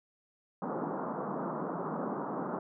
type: band-pass noise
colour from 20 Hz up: pink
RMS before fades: -36 dBFS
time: 0.62-2.59 s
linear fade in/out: 2 ms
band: 160 to 1300 Hz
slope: 48 dB/octave
effects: none